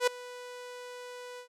sawtooth tone with ADSR envelope, 493.9 Hz, B4, in tune, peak -17 dBFS, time 0-1.48 s, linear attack 72 ms, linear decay 6 ms, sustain -21 dB, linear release 92 ms, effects low-pass 10000 Hz 12 dB/octave

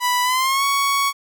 sawtooth tone with pitch glide, 987.8 to 1115.2 Hz, B5 to C#6, 0 to +10 cents, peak -13 dBFS, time 0-1.13 s, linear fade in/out 50 ms, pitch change +210 cents, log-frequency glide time 0.23-0.64 s, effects none

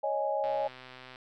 sine chord, C# suspended second, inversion none, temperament equal, 554.4 / 622.3 / 830.6 Hz, C#5 / D#5 / G#5, 0 / 0 / 0 cents, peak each -32 dBFS, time 0.03-0.68 s, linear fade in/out 10 ms
click train, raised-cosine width 0.3 ms, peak -31 dBFS, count 93, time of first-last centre 0.44-1.159 s, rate 128 Hz
effects none

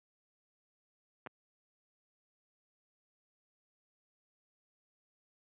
clicks, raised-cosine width 0.5 ms, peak -29 dBFS, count 2, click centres 1.263 / 1.271 s, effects high-pass 150 Hz 12 dB/octave + resampled to 8000 Hz

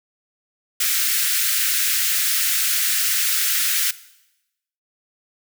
white high-pass noise, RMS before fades -20 dBFS, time 0.8-3.91 s, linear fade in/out 5 ms, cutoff 1400 Hz, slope 48 dB/octave, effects noise-tail reverb RT60 0.9 s tail -18 dB re dry

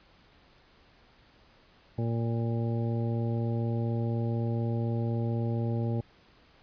harmonic tone, 115.9 Hz, A#2, 10 cents flat, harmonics 1 / 2 / 3 / 4 / 5 / 7, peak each -28 / -34 / -38 / -40 / -42 / -45 dBFS, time 1.98-6.01 s, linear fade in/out 5 ms, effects pink hiss -60 dBFS RMS until 6.62 s + resampled to 11025 Hz

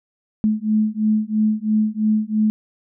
sine beating tone pair, 213.7 / 216.7 Hz, G#3 / A3, +50 / -26 cents, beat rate 3 Hz, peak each -19 dBFS, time 0.44-2.5 s, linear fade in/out 0 ms, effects none

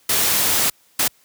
white noise bursts at uneven times, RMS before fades -18 dBFS, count 2, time 0.09-0.7 / 0.99-1.08 s, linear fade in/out 5 ms, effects white hiss -57 dBFS RMS until 1.24 s + high-pass 60 Hz 12 dB/octave

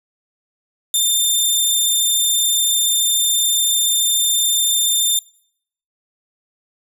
15% pulse tone, 3593 Hz, A7, 36 cents sharp, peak -7 dBFS, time 0.94-5.19 s, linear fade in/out 2 ms, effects noise-tail reverb RT60 0.7 s tail -24 dB re dry

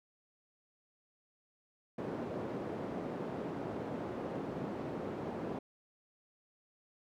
white band-pass noise, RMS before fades -40 dBFS, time 1.98-5.59 s, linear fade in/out 5 ms, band 150 to 450 Hz, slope 12 dB/octave, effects none

